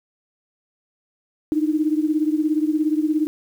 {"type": "beating tone pair", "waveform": "sine", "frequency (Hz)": [303.3, 320.3], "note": ["D#4", "E4"], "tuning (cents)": [-44, -50], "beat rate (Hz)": 17, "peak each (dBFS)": [-19, -22], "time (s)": [1.52, 3.27], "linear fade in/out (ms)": 0, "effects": ["8-bit"]}